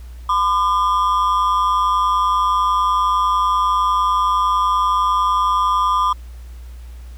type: ring-modulated tone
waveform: triangle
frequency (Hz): 1108.7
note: C#6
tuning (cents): 0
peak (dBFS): -9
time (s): 0.29-6.13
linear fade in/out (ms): 5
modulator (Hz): 94.6
effects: added 60 Hz sine -32 dBFS peak until 7.17 s + pink hiss -51 dBFS RMS until 7.17 s